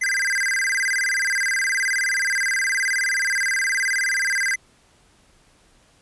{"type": "tone with vibrato", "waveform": "square", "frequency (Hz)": 1804, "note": "A6", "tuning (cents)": 43, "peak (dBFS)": -20, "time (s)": [0.01, 4.56], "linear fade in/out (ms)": 10, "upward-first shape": "square", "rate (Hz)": 19, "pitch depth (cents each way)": 210, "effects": ["pink hiss -57 dBFS RMS until 6.01 s", "resampled to 24000 Hz"]}